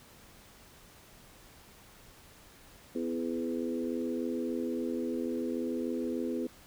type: harmonic tone with a mistuned harmonic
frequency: 83.6 Hz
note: E2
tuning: 25 cents sharp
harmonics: 3 / 4 / 5 / 6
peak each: -34 / -36 / -38 / -40 dBFS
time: 2.95-6.47 s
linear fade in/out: 5 ms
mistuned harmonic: 4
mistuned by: -16 cents
effects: pink hiss -56 dBFS RMS until 6.66 s